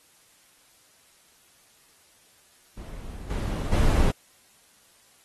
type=noise with level steps; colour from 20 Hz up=brown; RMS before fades=-39 / -28 / -20 dBFS; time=2.77-4.11 s; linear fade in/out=5 ms; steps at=3.3 / 3.72 s; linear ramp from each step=2 ms; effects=white hiss -59 dBFS RMS until 5.24 s + AAC 32 kbps